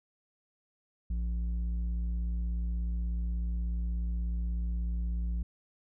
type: tone with low-pass filter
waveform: square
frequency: 58.27 Hz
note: A#1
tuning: in tune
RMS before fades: -32 dBFS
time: 1.1-5.43 s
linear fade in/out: 5 ms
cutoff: 120 Hz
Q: 4.3
effects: none